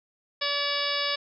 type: harmonic tone with a mistuned harmonic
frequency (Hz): 573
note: D5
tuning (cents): -43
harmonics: 1 / 2 / 3 / 4 / 5 / 6 / 7 / 8 / 9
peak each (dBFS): -34 / -34 / -34 / -34 / -34 / -34 / -34 / -34 / -34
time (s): 0.41-1.16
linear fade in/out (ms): 10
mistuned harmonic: 7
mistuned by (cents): -80
effects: none